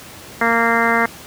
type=harmonic tone; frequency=231.1 Hz; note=A#3; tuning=15 cents flat; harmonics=1 / 2 / 3 / 4 / 5 / 6 / 7 / 8 / 9; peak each=-22 / -22 / -22 / -22 / -22 / -22 / -22 / -22 / -22 dBFS; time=0.41-1.06 s; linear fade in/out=5 ms; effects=pink hiss -37 dBFS RMS until 1.26 s + high-pass 80 Hz 12 dB/octave